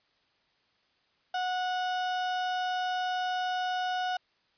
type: tone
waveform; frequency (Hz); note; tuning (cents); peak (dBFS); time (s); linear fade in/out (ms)
35% pulse; 733; F#5; -16; -27; 1.34-4.17; 5
effects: white hiss -70 dBFS RMS until 4.57 s + resampled to 11025 Hz